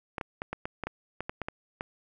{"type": "clicks", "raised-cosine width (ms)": 0.5, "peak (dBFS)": -18, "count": 12, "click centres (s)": [0.182, 0.212, 0.419, 0.53, 0.655, 0.837, 0.87, 1.206, 1.295, 1.417, 1.485, 1.809], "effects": []}